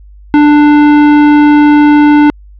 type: tone with tanh clipping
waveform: sine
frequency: 295.6 Hz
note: D4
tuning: 11 cents sharp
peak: -4 dBFS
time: 0.34-2.3 s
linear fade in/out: 0 ms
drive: 18 dB
effects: added 50 Hz sine -32 dBFS peak until 2.59 s + low-pass 3000 Hz 12 dB/octave